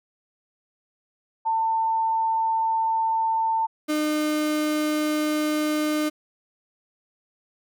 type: tone pair in turn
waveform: sine / 35% pulse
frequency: 896 / 303.9 Hz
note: A5 / D#4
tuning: +31 / -41 cents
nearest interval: octave + perfect fifth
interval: 1872 cents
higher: first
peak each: -20 dBFS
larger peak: neither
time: 1.45-3.67 / 3.88-6.1 s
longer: neither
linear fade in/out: 20 ms
effects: none